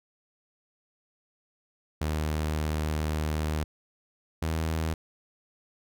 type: tone pair in turn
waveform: sawtooth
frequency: 77 / 80.1 Hz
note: D#2 / E2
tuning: -17 / -49 cents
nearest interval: minor second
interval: 68 cents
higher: second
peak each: -23 dBFS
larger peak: neither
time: 2.01-3.64 / 4.42-4.94 s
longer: first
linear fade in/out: 5 ms
effects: none